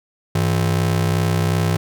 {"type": "ring-modulated tone", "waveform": "45% pulse", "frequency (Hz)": 130.81, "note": "C3", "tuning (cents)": 0, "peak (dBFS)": -13, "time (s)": [0.35, 1.77], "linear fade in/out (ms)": 2, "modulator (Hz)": 31.4, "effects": []}